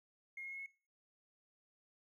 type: tone with pitch steps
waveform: triangle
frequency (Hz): 2143 / 2157 / 2170 / 2184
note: C7 / C#7 / C#7 / C#7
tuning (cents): +41 / -48 / -37 / -26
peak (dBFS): -40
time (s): 0.37-0.662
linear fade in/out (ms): 5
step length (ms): 73
effects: noise-tail reverb RT60 0.4 s tail -24 dB re dry + tanh soft clip ceiling -42 dBFS